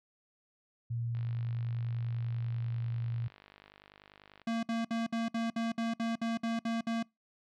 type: tone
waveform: sine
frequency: 117.4 Hz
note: A#2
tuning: 13 cents sharp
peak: -32 dBFS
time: 0.9-3.28 s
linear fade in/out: 10 ms
type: click train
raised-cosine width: 0.3 ms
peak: -37 dBFS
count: 165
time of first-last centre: 1.15-4.417 s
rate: 50.2 Hz
type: tone bursts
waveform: square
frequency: 228.9 Hz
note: A#3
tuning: 31 cents flat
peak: -31 dBFS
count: 12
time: 4.47-7.028 s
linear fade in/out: 5 ms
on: 160 ms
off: 58 ms
effects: noise-tail reverb RT60 0.2 s tail -25 dB re dry + low-pass 5000 Hz 12 dB/octave